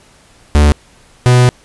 45% pulse tone pair in turn, 73.8 / 124.12 Hz, D2 / B2, +9 / +9 cents, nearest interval major sixth, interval 900 cents, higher second, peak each -5 dBFS, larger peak neither, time 0.55-0.72 / 1.26-1.49 s, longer second, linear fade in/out 0 ms, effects pink hiss -46 dBFS RMS until 1.64 s + resampled to 24000 Hz

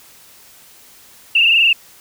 sine tone with frequency modulation, 2736 Hz, F7, 36 cents flat, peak -9 dBFS, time 1.35-1.73 s, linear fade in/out 5 ms, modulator 22.8 Hz, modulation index 4.9, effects white hiss -45 dBFS RMS until 2 s

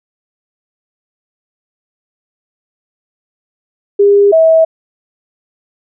sine tone pair in turn, 404.1 / 646.9 Hz, G#4 / E5, -47 / -33 cents, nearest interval minor sixth, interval 814 cents, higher second, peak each -4 dBFS, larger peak neither, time 3.99-4.32 / 4.32-4.65 s, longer neither, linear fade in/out 10 ms, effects none

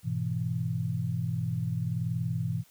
sine chord, E major, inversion first, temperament just, 103.01 / 123.61 / 164.81 Hz, G#2 / B2 / E3, -14 / +2 / 0 cents, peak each -34 / -31 / -32 dBFS, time 0.03-2.64 s, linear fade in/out 50 ms, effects white hiss -61 dBFS RMS until 2.7 s

